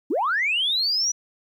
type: linear sweep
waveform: sine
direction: up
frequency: 235 to 5940 Hz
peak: -19 dBFS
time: 0.1-1.12 s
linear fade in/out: 10 ms
effects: tanh soft clip ceiling -15 dBFS + 10-bit